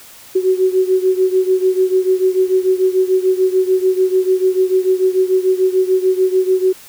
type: beating tone pair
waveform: sine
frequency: 371.8 / 378.6 Hz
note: F#4 / F#4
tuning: +8 / +40 cents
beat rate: 6.8 Hz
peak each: -13 / -16 dBFS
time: 0.35-6.73 s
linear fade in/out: 10 ms
effects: white hiss -40 dBFS RMS until 6.88 s